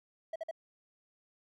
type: tone bursts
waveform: triangle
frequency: 650 Hz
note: E5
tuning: 24 cents flat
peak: -33 dBFS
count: 3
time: 0.33-0.512 s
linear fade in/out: 5 ms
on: 28 ms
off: 49 ms
effects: none